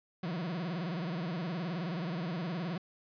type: tone with vibrato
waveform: 40% pulse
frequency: 171.1 Hz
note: F3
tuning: 35 cents flat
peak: -33 dBFS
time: 0.23-2.78 s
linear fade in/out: 5 ms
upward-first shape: sine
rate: 19 Hz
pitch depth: 180 cents each way
effects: resampled to 11025 Hz